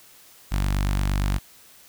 sawtooth tone with notch filter, 48.65 Hz, G1, 12 cents flat, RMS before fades -23 dBFS, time 0.51-1.39 s, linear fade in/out 20 ms, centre 450 Hz, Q 0.9, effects white hiss -51 dBFS RMS until 1.88 s

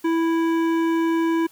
sine tone with hard clipping, 329.6 Hz, E4, in tune, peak -20 dBFS, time 0.04-1.47 s, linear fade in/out 10 ms, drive 13 dB, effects white hiss -53 dBFS RMS until 1.51 s

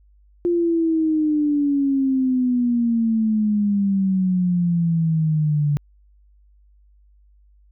sine exponential sweep, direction down, 350 to 144.2 Hz, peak -16 dBFS, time 0.45-5.77 s, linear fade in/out 0 ms, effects added 50 Hz sine -51 dBFS peak until 7.71 s

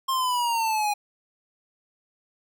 square exponential sweep, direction down, 1068 to 819 Hz, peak -23 dBFS, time 0.08-0.94 s, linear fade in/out 10 ms, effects none

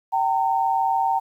sine tone pair together, 773 / 913.3 Hz, G5 / A#5, -24 / -36 cents, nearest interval minor third, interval 288 cents, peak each -21 dBFS, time 0.12-1.2 s, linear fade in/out 20 ms, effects 9-bit

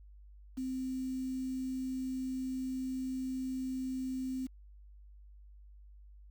sine tone with quantisation, 259.8 Hz, C4, 12 cents flat, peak -34 dBFS, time 0.57-4.47 s, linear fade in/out 10 ms, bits 9, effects added 50 Hz sine -52 dBFS peak until 6.3 s

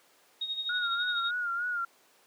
sine tone with tremolo, 3739 Hz, A#7, 4 cents sharp, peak -29 dBFS, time 0.41-1.31 s, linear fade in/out 5 ms, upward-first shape sine, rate 12 Hz, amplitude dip 65%
sine tone with vibrato, 1422 Hz, F6, 31 cents sharp, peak -29 dBFS, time 0.69-1.85 s, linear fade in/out 5 ms, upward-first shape sine, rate 3.3 Hz, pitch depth 60 cents each way
effects pink hiss -62 dBFS RMS until 2.26 s + high-pass 400 Hz 12 dB/octave

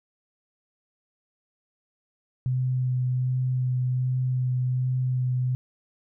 sine tone with vibrato, 127.2 Hz, C3, 48 cents flat, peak -22 dBFS, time 2.46-5.55 s, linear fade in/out 0 ms, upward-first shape sine, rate 1.3 Hz, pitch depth 12 cents each way, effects none

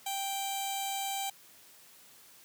15% pulse tone with notch filter, 784 Hz, G5, in tune, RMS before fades -35 dBFS, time 0.06-1.3 s, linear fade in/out 5 ms, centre 1700 Hz, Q 0.52, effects white hiss -57 dBFS RMS until 2.44 s + high-pass 100 Hz 12 dB/octave

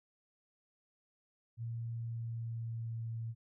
sine tone with pitch glide, 115.9 to 114.11 Hz, A#2 to A#2, -10 to -36 cents, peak -37 dBFS, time 1.57-3.35 s, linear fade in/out 50 ms, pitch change -26 cents, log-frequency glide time 1.94-3.08 s, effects none

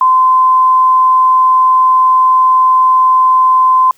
sine tone, 1031 Hz, C6, 26 cents flat, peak -5 dBFS, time 0.01-3.91 s, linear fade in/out 2 ms, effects white hiss -50 dBFS RMS until 3.97 s

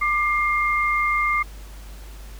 sine tone pair together, 1191 / 2117 Hz, D6 / C7, +24 / +20 cents, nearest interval minor seventh, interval 996 cents, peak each -21 dBFS, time 0.01-1.43 s, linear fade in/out 10 ms, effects added 50 Hz sine -36 dBFS peak until 2.39 s + pink hiss -47 dBFS RMS until 2.39 s

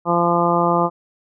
harmonic tone, 172.2 Hz, F3, 24 cents flat, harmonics 1 / 2 / 3 / 4 / 5 / 6 / 7, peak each -22 / -22 / -22 / -22 / -22 / -22 / -22 dBFS, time 0.05-0.9 s, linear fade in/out 50 ms, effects none

